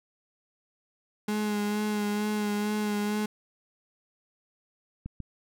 35% pulse tone with vibrato, 209.2 Hz, G#3, 13 cents sharp, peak -25 dBFS, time 1.28-3.26 s, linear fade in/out 5 ms, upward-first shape sine, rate 2.2 Hz, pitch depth 23 cents each way
clicks, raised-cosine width 5 ms, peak -24 dBFS, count 2, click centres 5.06 / 5.203 s
effects none

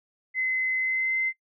sine tone with pitch glide, 2045 to 2068 Hz, C7 to C7, -40 to -21 cents, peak -23 dBFS, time 0.34-1.33 s, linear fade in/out 50 ms, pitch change +19 cents, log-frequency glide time 0.79-1.16 s, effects noise-tail reverb RT60 0.1 s tail -23 dB re dry

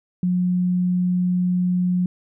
sine tone, 180 Hz, F#3, 47 cents flat, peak -17 dBFS, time 0.23-2.06 s, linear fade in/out 2 ms, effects none

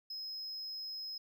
triangle tone, 5120 Hz, D#8, 49 cents sharp, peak -39 dBFS, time 0.1-1.18 s, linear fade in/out 5 ms, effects none

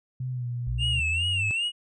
sine tone with pitch glide, 127.8 to 121.12 Hz, C3 to B2, -40 to -33 cents, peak -28 dBFS, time 0.2-1 s, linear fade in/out 5 ms, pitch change -93 cents, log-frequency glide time 0.31-0.46 s
sine linear sweep, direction up, 55 to 103.83 Hz, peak -28 dBFS, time 0.67-1.51 s, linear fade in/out 0 ms
triangle tone with vibrato, 2740 Hz, F7, 34 cents flat, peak -23 dBFS, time 0.78-1.72 s, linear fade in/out 50 ms, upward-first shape sine, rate 2.5 Hz, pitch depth 98 cents each way
effects resampled to 24000 Hz

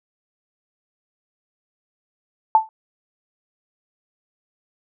sine tone with exponential decay, 880 Hz, A5, in tune, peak -6 dBFS, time 2.55-2.69 s, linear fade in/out 1 ms, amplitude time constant 29 ms, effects none

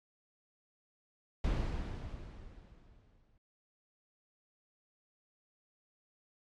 brown noise with exponential decay, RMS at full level -30 dBFS, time 1.44-3.38 s, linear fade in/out 2 ms, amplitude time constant 420 ms, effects low-pass 5000 Hz 12 dB/octave + MP3 64 kbps

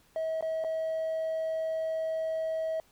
triangle tone with dropouts, 642 Hz, E5, 46 cents flat, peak -26 dBFS, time 0.16-2.8 s, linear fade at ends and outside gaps 1 ms, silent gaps 0.409-0.425 / 0.64-0.646 s, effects tanh soft clip ceiling -24 dBFS + pink hiss -64 dBFS RMS until 2.91 s

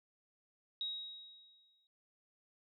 sine tone with exponential decay, 3800 Hz, A#7, 33 cents sharp, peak -35 dBFS, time 0.81-1.87 s, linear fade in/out 1 ms, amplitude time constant 230 ms, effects none

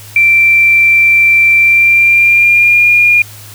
sine tone with pitch glide, 2349 to 2421 Hz, D7 to D#7, 0 to -48 cents, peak -4 dBFS, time 0.16-3.22 s, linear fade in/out 2 ms, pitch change +52 cents, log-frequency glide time 1.58-2.88 s, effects added 104 Hz sine -33 dBFS peak until 3.54 s + white hiss -34 dBFS RMS until 3.54 s

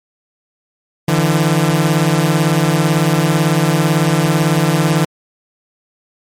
sawtooth beating tone pair, 150 / 168 Hz, D3 / E3, +37 / +33 cents, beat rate 18 Hz, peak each -10 dBFS, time 1.08-5.05 s, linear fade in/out 5 ms, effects MP3 64 kbps

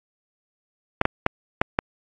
clicks, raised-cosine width 0.5 ms, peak -3 dBFS, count 5, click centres 1.014 / 1.054 / 1.264 / 1.615 / 1.789 s, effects AAC 48 kbps

